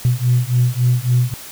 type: beating tone pair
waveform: sine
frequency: 121.9 / 125.5 Hz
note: B2 / B2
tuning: -22 / +28 cents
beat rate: 3.6 Hz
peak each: -15 dBFS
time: 0.05-1.34 s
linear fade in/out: 0 ms
effects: tanh soft clip ceiling -6 dBFS + white hiss -35 dBFS RMS until 1.51 s